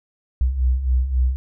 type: beating tone pair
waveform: sine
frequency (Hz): 60.8 / 64.5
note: B1 / C2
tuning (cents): -26 / -24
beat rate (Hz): 3.7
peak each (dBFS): -23 / -17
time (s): 0.41-1.36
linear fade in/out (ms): 0
effects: none